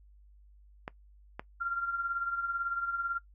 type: clicks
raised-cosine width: 0.5 ms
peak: -22 dBFS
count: 2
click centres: 0.879 / 1.395 s
type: tone with tremolo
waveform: sine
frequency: 1383 Hz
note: F6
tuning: 17 cents flat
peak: -27 dBFS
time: 1.6-3.19 s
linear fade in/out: 20 ms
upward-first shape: triangle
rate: 18 Hz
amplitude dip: 65%
effects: noise-tail reverb RT60 0.1 s tail -20 dB re dry + added 50 Hz sine -55 dBFS peak until 3.34 s